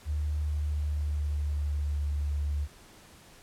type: tone with pitch glide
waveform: sine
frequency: 74.9 to 72.81 Hz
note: D2 to D2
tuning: +35 to -14 cents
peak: -27 dBFS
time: 0.05-2.68 s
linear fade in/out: 50 ms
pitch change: -49 cents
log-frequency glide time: 0.43-2.1 s
effects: pink hiss -54 dBFS RMS until 3.42 s + low-pass 12000 Hz 12 dB/octave